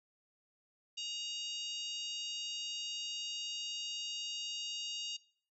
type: harmonic tone with a mistuned harmonic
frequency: 936 Hz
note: A#5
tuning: 7 cents sharp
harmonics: 3 / 4 / 5 / 6 / 7 / 8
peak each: -41 / -46 / -48 / -53 / -50 / -54 dBFS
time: 0.97-5.17 s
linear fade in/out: 10 ms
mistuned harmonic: 3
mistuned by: +22 cents
effects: noise-tail reverb RT60 0.5 s tail -19 dB re dry